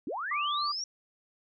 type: linear sweep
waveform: sine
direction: up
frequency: 220 to 5720 Hz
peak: -32 dBFS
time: 0.07-0.84 s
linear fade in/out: 2 ms
type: tone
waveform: sine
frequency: 1174.7 Hz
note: D6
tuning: in tune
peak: -29 dBFS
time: 0.31-0.72 s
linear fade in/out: 5 ms
effects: none